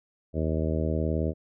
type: harmonic tone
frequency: 78.9 Hz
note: D#2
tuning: 25 cents sharp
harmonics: 1 / 2 / 3 / 4 / 5 / 6 / 7 / 8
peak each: -28 / -31 / -33 / -34 / -35 / -36 / -36 / -37 dBFS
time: 0.33-1.34 s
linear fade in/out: 50 ms
effects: none